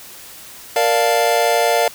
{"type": "chord", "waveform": "square", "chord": "Bb major seventh", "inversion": "none", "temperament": "equal", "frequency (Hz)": [466.2, 587.3, 698.5, 880], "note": ["Bb4", "D5", "F5", "A5"], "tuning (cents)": [0, 0, 0, 0], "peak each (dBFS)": [-20, -20, -18, -23], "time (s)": [0.76, 1.88], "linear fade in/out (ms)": 2, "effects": ["white hiss -38 dBFS RMS until 1.94 s"]}